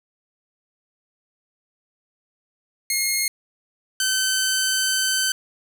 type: tone pair in turn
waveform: 10% pulse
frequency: 2148 / 1533.2 Hz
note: C7 / G6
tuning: +45 / -39 cents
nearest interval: tritone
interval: 584 cents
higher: first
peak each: -11 dBFS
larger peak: neither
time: 2.9-3.28 / 4-5.32 s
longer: second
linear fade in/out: 2 ms
effects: none